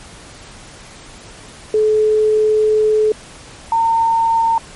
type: tone pair in turn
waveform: sine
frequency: 430 / 911.1 Hz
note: A4 / A#5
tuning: -40 / -40 cents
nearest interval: octave + minor second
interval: 1300 cents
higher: second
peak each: -10 / -11 dBFS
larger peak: first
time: 1.74-3.12 / 3.72-4.58 s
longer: first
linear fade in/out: 2 ms
effects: pink hiss -38 dBFS RMS until 4.75 s + MP3 48 kbps